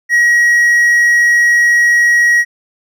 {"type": "tone", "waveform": "triangle", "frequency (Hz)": 1903, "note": "A#6", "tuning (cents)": 35, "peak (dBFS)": -5, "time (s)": [0.09, 2.45], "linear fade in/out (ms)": 50, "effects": []}